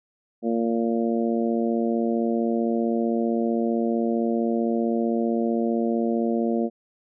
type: harmonic tone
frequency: 115.5 Hz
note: A#2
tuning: 16 cents flat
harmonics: 2 / 3 / 4 / 5 / 6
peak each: -23 / -27 / -29 / -31 / -33 dBFS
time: 0.42-6.7 s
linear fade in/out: 50 ms
effects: none